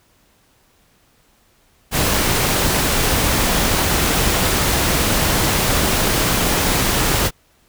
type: noise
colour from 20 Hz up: pink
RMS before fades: -17 dBFS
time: 1.91-7.31 s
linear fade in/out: 50 ms
effects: pink hiss -57 dBFS RMS until 7.68 s